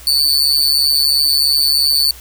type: tone with amplitude modulation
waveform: 40% pulse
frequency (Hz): 4497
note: C#8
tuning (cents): +24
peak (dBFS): -6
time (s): 0.07-2.11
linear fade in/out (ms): 2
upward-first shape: sine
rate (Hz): 143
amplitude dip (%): 90
effects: added 60 Hz sine -38 dBFS peak until 2.2 s + white hiss -39 dBFS RMS until 2.2 s